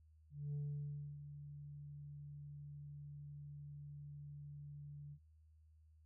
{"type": "tone with ADSR envelope", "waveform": "sine", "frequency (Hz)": 145.1, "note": "D3", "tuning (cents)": -21, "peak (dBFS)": -37, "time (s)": [0.3, 5.19], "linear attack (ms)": 240, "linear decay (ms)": 640, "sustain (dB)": -12, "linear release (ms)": 67, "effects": ["tanh soft clip ceiling -38 dBFS", "added 78 Hz sine -64 dBFS peak until 6.05 s"]}